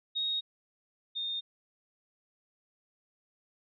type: tone pair in turn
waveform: sine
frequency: 3749 / 3657 Hz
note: A#7 / A#7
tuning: +9 / -34 cents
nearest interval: unison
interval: 43 cents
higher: first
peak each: -29 / -32 dBFS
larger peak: first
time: 0.15-0.41 / 1.15-1.41 s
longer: neither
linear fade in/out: 20 ms
effects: none